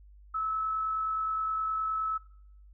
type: tone with amplitude modulation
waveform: sine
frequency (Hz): 1300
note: E6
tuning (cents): -24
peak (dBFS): -27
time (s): 0.34-2.18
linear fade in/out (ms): 10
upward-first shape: sine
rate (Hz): 49.6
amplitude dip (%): 30
effects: noise-tail reverb RT60 0.7 s tail -22 dB re dry + added 50 Hz sine -51 dBFS peak until 2.73 s